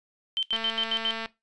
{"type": "tone bursts", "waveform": "sine", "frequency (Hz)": 3100, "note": "G7", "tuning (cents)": -20, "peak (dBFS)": -23, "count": 6, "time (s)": [0.37, 1.108], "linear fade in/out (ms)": 0, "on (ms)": 58, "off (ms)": 78}
{"type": "click train", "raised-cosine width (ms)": 0.3, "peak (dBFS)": -18, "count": 165, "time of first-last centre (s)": [0.53, 1.259], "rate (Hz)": 225}
{"effects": ["noise-tail reverb RT60 0.2 s tail -18 dB re dry", "resampled to 22050 Hz"]}